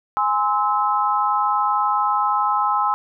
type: chord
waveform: sine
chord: Ab augmented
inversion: none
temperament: just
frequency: 830.6 / 1038.3 / 1297.8 Hz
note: Ab5 / C6 / E6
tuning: 0 / -14 / -27 cents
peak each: -21 dBFS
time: 0.17-2.94 s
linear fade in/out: 0 ms
effects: none